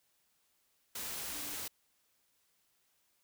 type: tone in noise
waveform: sine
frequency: 293.7 Hz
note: D4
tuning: in tune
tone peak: -52 dBFS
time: 1.34-1.55 s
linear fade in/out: 5 ms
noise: white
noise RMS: -41 dBFS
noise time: 0.95-1.68 s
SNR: -14 dB
effects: white hiss -75 dBFS RMS until 3.23 s